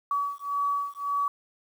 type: beating tone pair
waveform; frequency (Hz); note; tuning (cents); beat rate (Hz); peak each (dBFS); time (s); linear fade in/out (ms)
sine; 1137 / 1138.8; C#6 / C#6; +44 / +46; 1.8; -29; 0.11-1.28; 2
effects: 9-bit